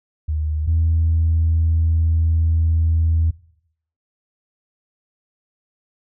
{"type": "tone pair in turn", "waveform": "sine", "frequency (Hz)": [76.8, 81.41], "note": ["D#2", "E2"], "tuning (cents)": [-22, -21], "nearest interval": "minor second", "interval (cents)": 101, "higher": "second", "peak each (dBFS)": [-18, -13], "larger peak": "second", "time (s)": [[0.28, 0.67], [0.67, 3.31]], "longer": "second", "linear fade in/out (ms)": 10, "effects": ["noise-tail reverb RT60 0.7 s tail -21 dB re dry", "tanh soft clip ceiling -10 dBFS"]}